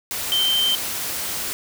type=tone in noise; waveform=sine; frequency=3118 Hz; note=G7; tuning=10 cents flat; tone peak=-17 dBFS; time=0.32-0.75 s; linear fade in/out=0 ms; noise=white; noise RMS=-27 dBFS; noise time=0.11-1.53 s; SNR=+7 dB; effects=none